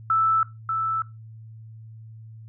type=tone pair in turn; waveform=sine; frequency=1318.5 / 1318.5 Hz; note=E6 / E6; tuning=0 / 0 cents; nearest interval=unison; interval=0 cents; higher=neither; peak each=-17 / -22 dBFS; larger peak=first; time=0.1-0.43 / 0.69-1.02 s; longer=neither; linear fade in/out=2 ms; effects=noise-tail reverb RT60 0.2 s tail -17 dB re dry + added 111 Hz sine -40 dBFS peak until 2.48 s